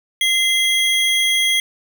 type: tone pair together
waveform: square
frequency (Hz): 2068 / 3291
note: C7 / G#7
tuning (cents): -21 / -16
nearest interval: minor sixth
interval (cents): 805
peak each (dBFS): -19 / -17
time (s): 0.21-1.6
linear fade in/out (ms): 2
effects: none